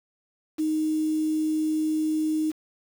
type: tone with quantisation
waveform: sine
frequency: 311.1 Hz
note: D#4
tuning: in tune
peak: -22 dBFS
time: 0.58-2.52 s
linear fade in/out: 20 ms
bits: 7
effects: none